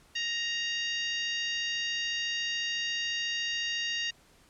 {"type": "harmonic tone", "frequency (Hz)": 934, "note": "A#5", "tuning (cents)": 3, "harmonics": [2, 3, 4, 5, 6, 7], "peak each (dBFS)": [-35, -33, -38, -40, -43, -46], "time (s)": [0.15, 4.11], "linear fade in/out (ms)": 10, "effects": ["pink hiss -61 dBFS RMS until 4.49 s", "low-pass 11000 Hz 12 dB/octave"]}